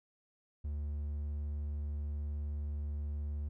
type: tone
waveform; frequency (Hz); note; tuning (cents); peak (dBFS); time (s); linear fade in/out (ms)
triangle; 73.42; D2; 0; -33; 0.64-3.49; 10
effects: none